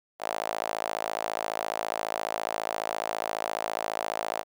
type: tone with high-pass filter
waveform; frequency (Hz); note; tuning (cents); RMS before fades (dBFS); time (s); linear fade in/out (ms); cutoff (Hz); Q
sawtooth; 54.6; A1; -13; -32; 0.19-4.44; 50; 680; 3.2
effects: none